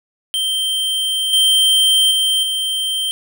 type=tone with level steps; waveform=square; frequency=3136 Hz; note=G7; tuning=in tune; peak=-17 / -11 / -14 / -18 dBFS; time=0.34-3.11 s; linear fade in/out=0 ms; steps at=1.33 / 2.11 / 2.43 s; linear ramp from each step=2 ms; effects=none